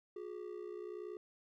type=ring-modulated tone; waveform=triangle; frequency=390 Hz; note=G4; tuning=9 cents flat; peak=-38 dBFS; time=0.16-1.17 s; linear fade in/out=2 ms; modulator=30.5 Hz; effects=none